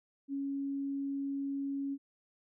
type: tone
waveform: sine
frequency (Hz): 277.2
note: C#4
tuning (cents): 0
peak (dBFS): -33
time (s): 0.28-1.98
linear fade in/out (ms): 50
effects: none